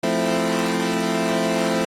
20% pulse chord, F major seventh, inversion none, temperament equal, 174.61 / 220 / 261.6 / 329.6 Hz, F3 / A3 / C4 / E4, 0 / 0 / 0 / 0 cents, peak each -21 / -19 / -21 / -21 dBFS, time 0.03-1.85 s, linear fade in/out 5 ms, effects low-pass 10000 Hz 12 dB/octave + AAC 48 kbps

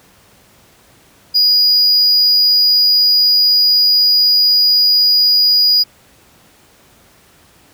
triangle tone, 4902 Hz, D#8, 27 cents flat, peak -7 dBFS, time 1.34-5.84 s, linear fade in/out 20 ms, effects pink hiss -48 dBFS RMS until 7.73 s + high-pass 60 Hz 12 dB/octave

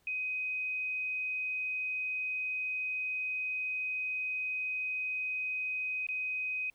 sine tone with dropouts, 2513 Hz, D#7, 17 cents sharp, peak -32 dBFS, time 0.07-6.7 s, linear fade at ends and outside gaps 2 ms, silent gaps 6.068-6.087 s, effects pink hiss -71 dBFS RMS until 6.74 s

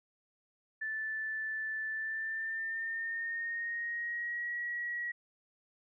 sine tone with pitch glide, 1756 to 1914.9 Hz, A6 to A#6, -4 to +46 cents, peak -34 dBFS, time 0.81-5.12 s, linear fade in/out 10 ms, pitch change +150 cents, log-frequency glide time 1.89-4.54 s, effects none

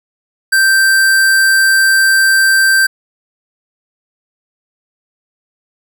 square tone, 1565 Hz, G6, 3 cents flat, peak -8 dBFS, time 0.52-2.87 s, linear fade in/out 10 ms, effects none

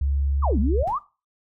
sine tone with pitch glide, 69.7 to 69.3 Hz, C#2 to C#2, +10 to 0 cents, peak -20 dBFS, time 0.01-0.83 s, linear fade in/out 5 ms, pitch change -10 cents, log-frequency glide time 0.23-0.62 s
sine exponential two-way sweep, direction down then up, 1293 to 191.5 to 1293 Hz, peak -22 dBFS, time 0.42-0.99 s, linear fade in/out 20 ms, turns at 0.59 s
brown noise with exponential decay, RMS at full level -31 dBFS, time 0.87-1.04 s, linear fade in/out 5 ms, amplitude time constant 36 ms
effects noise-tail reverb RT60 0.3 s tail -18 dB re dry

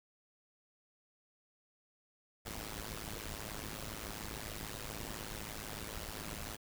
pink noise with amplitude modulation, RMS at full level -40 dBFS, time 2.45-6.57 s, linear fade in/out 20 ms, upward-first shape sine, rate 107 Hz, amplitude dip 90%, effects none

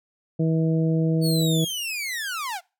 harmonic tone, 161.3 Hz, E3, 37 cents flat, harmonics 1 / 2 / 3 / 4, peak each -20 / -26 / -29 / -35 dBFS, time 0.39-1.65 s, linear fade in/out 10 ms
sawtooth linear sweep, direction down, 4501 to 659.3 Hz, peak -24 dBFS, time 1.21-2.61 s, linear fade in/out 50 ms
effects noise-tail reverb RT60 0.3 s tail -24 dB re dry

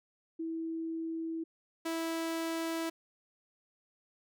sine / sawtooth tone pair in turn, 326.3 / 328.2 Hz, E4 / E4, -18 / -8 cents, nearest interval unison, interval 10 cents, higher second, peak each -34 / -29 dBFS, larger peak second, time 0.39-1.44 / 1.85-2.9 s, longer neither, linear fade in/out 10 ms, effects none

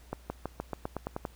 accelerating click train, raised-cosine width 1 ms, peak -19 dBFS, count 10, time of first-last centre 0.13-1.252 s, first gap 170 ms, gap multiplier 0.92, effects added 60 Hz sine -52 dBFS peak until 1.35 s + pink hiss -60 dBFS RMS until 1.35 s

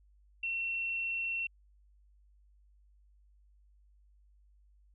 sine tone, 2714 Hz, E7, 50 cents sharp, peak -32 dBFS, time 0.43-1.47 s, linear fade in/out 5 ms, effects added 50 Hz sine -61 dBFS peak until 4.94 s

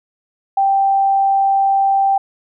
sine tone, 784 Hz, G5, in tune, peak -11 dBFS, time 0.57-2.18 s, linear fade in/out 5 ms, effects none

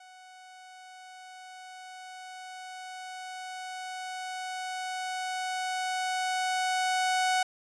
sawtooth tone with level ramp, 742 Hz, F#5, 5 cents sharp, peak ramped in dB -46 to -20 dBFS, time 0-7.43 s, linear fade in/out 5 ms, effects resampled to 22050 Hz

